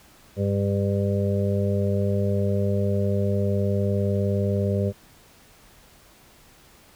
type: harmonic tone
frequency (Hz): 99.8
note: G2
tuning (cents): +32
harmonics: 1 / 2 / 4 / 5 / 6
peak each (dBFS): -23 / -26 / -29 / -30 / -31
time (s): 0.36-4.93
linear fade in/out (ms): 50
effects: pink hiss -53 dBFS RMS until 6.95 s